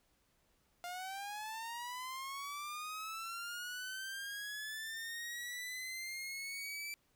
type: linear sweep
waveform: sawtooth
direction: up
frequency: 698.5 to 2332 Hz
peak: -38 dBFS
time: 0.84-6.94 s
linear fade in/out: 0 ms
effects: pink hiss -75 dBFS RMS until 7.15 s